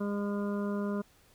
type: harmonic tone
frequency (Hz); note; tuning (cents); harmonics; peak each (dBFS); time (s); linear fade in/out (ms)
203.3; G#3; -37; 1 / 2 / 3 / 5 / 6 / 7; -31 / -37 / -41 / -45 / -47 / -48; 0-1.02; 10
effects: pink hiss -63 dBFS RMS until 1.34 s